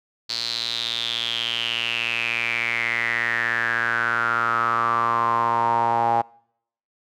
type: tone with band-pass filter sweep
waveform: sawtooth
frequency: 116.54 Hz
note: A#2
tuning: in tune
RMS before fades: -23 dBFS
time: 0.29-6.22 s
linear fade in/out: 10 ms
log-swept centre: 4400 to 810 Hz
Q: 8
effects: noise-tail reverb RT60 0.7 s tail -25 dB re dry